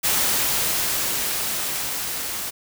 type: noise with level ramp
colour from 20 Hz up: white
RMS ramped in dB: -20 to -29 dBFS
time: 0.03-2.51 s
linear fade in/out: 20 ms
effects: none